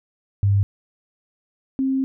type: tone pair in turn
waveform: sine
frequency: 99.9 / 266.2 Hz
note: G2 / C4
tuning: +33 / +30 cents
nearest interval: octave + perfect fourth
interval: 1697 cents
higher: second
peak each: -14 / -18 dBFS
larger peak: first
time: 0.43-0.63 / 1.79-2.04 s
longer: second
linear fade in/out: 0 ms
effects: none